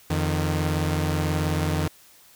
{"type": "tone pair together", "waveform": "sawtooth", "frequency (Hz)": [85.91, 153.2], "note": ["F2", "D#3"], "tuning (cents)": [-28, -27], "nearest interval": "minor seventh", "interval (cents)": 1001, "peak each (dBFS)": -21, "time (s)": [0.1, 1.88], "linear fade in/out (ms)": 5, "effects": ["white hiss -53 dBFS RMS until 2.35 s"]}